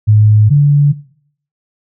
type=tone pair in turn; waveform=sine; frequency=106.5 / 144.39 Hz; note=G#2 / D3; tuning=+44 / -29 cents; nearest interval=perfect fourth; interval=527 cents; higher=second; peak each=-4 dBFS; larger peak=neither; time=0.07-0.5 / 0.5-0.93 s; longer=neither; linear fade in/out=20 ms; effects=noise-tail reverb RT60 0.6 s tail -19 dB re dry